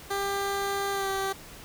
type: tone with pitch glide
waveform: 15% pulse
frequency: 397.2 to 388.6 Hz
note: G4 to G4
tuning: +23 to -15 cents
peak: -21 dBFS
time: 0.1-1.33 s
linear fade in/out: 10 ms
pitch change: -38 cents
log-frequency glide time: 0.92-1.09 s
effects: pink hiss -46 dBFS RMS until 1.64 s